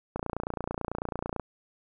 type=click train; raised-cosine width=1 ms; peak=-17 dBFS; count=37; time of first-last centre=0.16-1.397 s; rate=29.1 Hz; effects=none